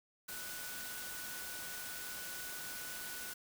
sine tone in noise, 1480 Hz, F#6, in tune, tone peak -49 dBFS, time 0.28-3.34 s, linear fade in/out 10 ms, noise white, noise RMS -45 dBFS, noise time 0.28-3.34 s, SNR -7 dB, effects none

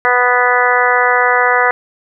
harmonic tone, 246.9 Hz, B3, in tune, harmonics 2 / 3 / 4 / 5 / 6 / 7 / 8, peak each -17 / -17 / -17 / -17 / -17 / -17 / -17 dBFS, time 0.05-1.71 s, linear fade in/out 0 ms, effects none

